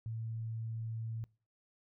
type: tone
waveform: sine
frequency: 112.8 Hz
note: A2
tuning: 44 cents sharp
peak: -37 dBFS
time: 0.06-1.24 s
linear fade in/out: 0 ms
effects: noise-tail reverb RT60 0.4 s tail -24 dB re dry